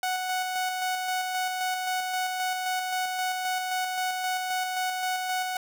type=tone with tremolo; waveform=sawtooth; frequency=740 Hz; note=F#5; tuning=in tune; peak=-22 dBFS; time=0.03-5.57 s; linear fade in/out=2 ms; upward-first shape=square; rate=3.8 Hz; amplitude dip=30%; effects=none